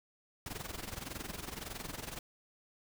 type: noise with amplitude modulation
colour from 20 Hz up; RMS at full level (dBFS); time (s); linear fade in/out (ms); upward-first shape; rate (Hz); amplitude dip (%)
pink; -40; 0.46-2.19; 2; sine; 21.7; 80
effects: none